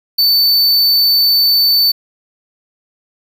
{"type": "tone", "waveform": "square", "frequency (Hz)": 4524, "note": "C#8", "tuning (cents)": 34, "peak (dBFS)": -9, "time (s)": [0.18, 1.92], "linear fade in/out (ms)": 10, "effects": ["7-bit"]}